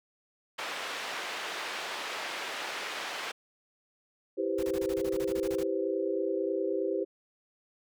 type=band-pass noise; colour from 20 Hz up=white; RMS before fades=-37 dBFS; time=0.58-3.32 s; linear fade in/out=10 ms; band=430 to 2800 Hz; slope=12 dB/octave
type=chord; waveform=sine; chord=C major seventh; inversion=first; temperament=equal with one note detuned; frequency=328.7 / 392 / 493.9 / 523.3 Hz; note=E4 / G4 / B4 / C5; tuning=-5 / 0 / 0 / 0 cents; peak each=-34 / -31 / -37 / -34 dBFS; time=4.37-7.05 s; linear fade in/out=20 ms
type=noise bursts; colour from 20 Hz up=pink; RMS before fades=-43 dBFS; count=14; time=4.58-5.633 s; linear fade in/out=5 ms; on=52 ms; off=25 ms
effects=none